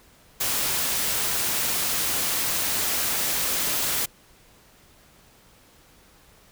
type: noise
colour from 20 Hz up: white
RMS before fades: -25 dBFS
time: 0.4-4.06 s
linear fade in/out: 10 ms
effects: pink hiss -55 dBFS RMS until 6.51 s